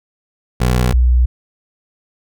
20% pulse / sine tone pair in turn, 61.7 / 61.46 Hz, B1 / B1, -1 / -8 cents, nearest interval unison, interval 7 cents, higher first, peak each -7 / -8 dBFS, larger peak first, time 0.6-0.93 / 0.93-1.26 s, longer neither, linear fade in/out 10 ms, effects none

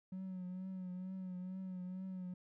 triangle tone with vibrato, 185 Hz, F#3, in tune, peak -39 dBFS, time 0.12-2.34 s, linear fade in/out 5 ms, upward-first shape triangle, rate 2.2 Hz, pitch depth 49 cents each way, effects tanh soft clip ceiling -36 dBFS

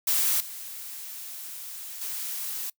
blue noise with level steps, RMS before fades -24 / -39 / -33 dBFS, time 0.07-2.7 s, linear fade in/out 5 ms, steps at 0.4 / 2.01 s, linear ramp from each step 5 ms, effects noise-tail reverb RT60 0.1 s tail -24 dB re dry

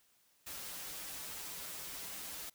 white noise with comb filter, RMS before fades -45 dBFS, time 0.46-2.5 s, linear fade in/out 10 ms, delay 8.4 ms, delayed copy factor -0.85, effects white hiss -71 dBFS RMS until 2.54 s

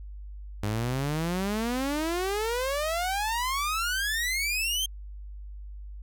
sawtooth exponential sweep, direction up, 100.6 to 3201 Hz, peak -23 dBFS, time 0.63-4.86 s, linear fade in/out 5 ms, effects added 50 Hz sine -38 dBFS peak until 6.02 s

